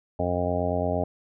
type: harmonic tone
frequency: 88.8 Hz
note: F2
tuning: 29 cents sharp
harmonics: 1 / 2 / 3 / 4 / 5 / 6 / 7 / 8 / 9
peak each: -30 / -33 / -32 / -39 / -32 / -34 / -28 / -35 / -34 dBFS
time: 0.19-1.04 s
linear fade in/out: 5 ms
effects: none